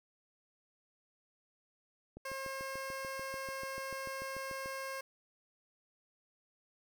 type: click train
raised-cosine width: 2 ms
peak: -35 dBFS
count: 18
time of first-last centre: 2.17-4.659 s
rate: 6.83 Hz
type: tone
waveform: 15% pulse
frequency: 536 Hz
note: C5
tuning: 42 cents sharp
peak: -33 dBFS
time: 2.25-5.01 s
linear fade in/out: 5 ms
effects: none